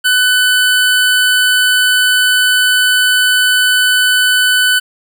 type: tone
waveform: 25% pulse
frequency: 1500 Hz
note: F#6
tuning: 23 cents sharp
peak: -5 dBFS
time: 0.04-4.8 s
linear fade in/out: 20 ms
effects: none